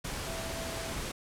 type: tone in noise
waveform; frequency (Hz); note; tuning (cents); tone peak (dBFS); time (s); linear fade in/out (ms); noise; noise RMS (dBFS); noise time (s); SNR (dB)
sine; 659.3; E5; 0; -41; 0.26-0.93; 10; pink; -37; 0.04-1.12; -7
effects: low-pass 11000 Hz 12 dB/octave